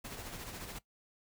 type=noise with tremolo; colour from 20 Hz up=pink; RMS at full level=-43 dBFS; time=0.04-0.79 s; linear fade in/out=10 ms; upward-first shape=sine; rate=14 Hz; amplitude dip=45%; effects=noise-tail reverb RT60 0.1 s tail -18 dB re dry